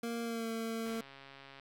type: tone with pitch glide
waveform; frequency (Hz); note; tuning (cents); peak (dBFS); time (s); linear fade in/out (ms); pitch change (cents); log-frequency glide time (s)
25% pulse; 232.9 to 226.3; A#3 to A3; -1 to +49; -32; 0.03-1.01; 5; -50; 0.23-0.48
type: click train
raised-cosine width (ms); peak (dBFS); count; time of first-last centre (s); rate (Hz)
0.3; -36; 102; 0.86-1.597; 137
effects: none